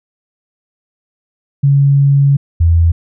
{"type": "tone pair in turn", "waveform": "sine", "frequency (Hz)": [140, 83.63], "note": ["C#3", "E2"], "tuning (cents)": [18, 26], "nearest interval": "major sixth", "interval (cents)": 892, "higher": "first", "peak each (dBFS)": -6, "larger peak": "neither", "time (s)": [[1.63, 2.37], [2.6, 2.92]], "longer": "first", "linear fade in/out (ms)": 10, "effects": []}